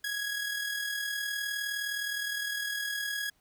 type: tone with amplitude modulation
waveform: sawtooth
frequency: 1661.2 Hz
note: G#6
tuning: in tune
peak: -26 dBFS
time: 0.04-3.3 s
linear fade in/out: 5 ms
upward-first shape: sine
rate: 39.5 Hz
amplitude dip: 45%
effects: pink hiss -70 dBFS RMS until 3.4 s